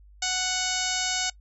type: harmonic tone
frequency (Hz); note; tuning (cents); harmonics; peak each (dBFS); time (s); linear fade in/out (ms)
740; F#5; 0; 1 / 2 / 3 / 4 / 5 / 6 / 7 / 8 / 9 / 10; -34 / -34 / -34 / -34 / -34 / -34 / -34 / -34 / -34 / -34; 0.22-1.3; 5
effects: noise-tail reverb RT60 0.1 s tail -23 dB re dry + added 50 Hz sine -49 dBFS peak until 1.4 s